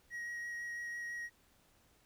triangle tone with vibrato, 1896 Hz, A#6, 29 cents sharp, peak -38 dBFS, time 0.1-1.3 s, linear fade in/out 50 ms, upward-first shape triangle, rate 6 Hz, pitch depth 11 cents each way, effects pink hiss -69 dBFS RMS until 2.05 s

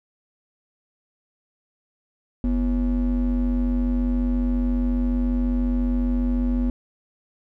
triangle ring-modulated tone, 146.83 Hz, D3, in tune, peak -14 dBFS, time 2.44-6.7 s, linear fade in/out 2 ms, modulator 99.6 Hz, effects none

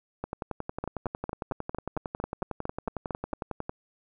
two click trains, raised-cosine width 1 ms, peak -18 / -17 dBFS, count 39 / 12, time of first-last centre 0.24-3.695 / 0.84-3.334 s, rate 11 / 4.41 Hz, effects none

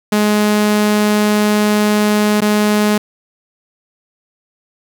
sawtooth tone with dropouts, 209.9 Hz, G#3, 19 cents sharp, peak -7 dBFS, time 0.12-2.98 s, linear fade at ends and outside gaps 5 ms, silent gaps 2.406-2.418 s, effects 7-bit

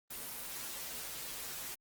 white noise with comb filter, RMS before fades -43 dBFS, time 0.1-1.75 s, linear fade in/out 10 ms, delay 10 ms, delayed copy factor -1, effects Opus 24 kbps

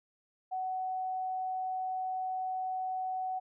sine tone, 748 Hz, F#5, 19 cents sharp, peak -32 dBFS, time 0.51-3.4 s, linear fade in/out 20 ms, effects none

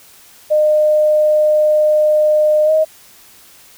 sine tone with pitch glide, 609 to 627.6 Hz, D#5 to D#5, -37 to +15 cents, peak -9 dBFS, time 0.5-2.85 s, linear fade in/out 20 ms, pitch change +52 cents, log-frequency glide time 2.65-2.71 s, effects white hiss -44 dBFS RMS until 3.77 s

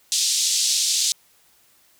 white band-pass noise, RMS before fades -21 dBFS, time 0.12-1.12 s, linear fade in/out 0 ms, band 3600 to 7700 Hz, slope 24 dB/octave, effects white hiss -58 dBFS RMS until 1.99 s

